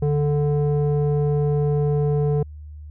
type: tone with low-pass filter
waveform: square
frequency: 146.7 Hz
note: D3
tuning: 2 cents flat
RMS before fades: -20 dBFS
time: 0.02-2.43 s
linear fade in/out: 5 ms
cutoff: 510 Hz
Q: 1.9
effects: added 75 Hz sine -35 dBFS peak until 2.9 s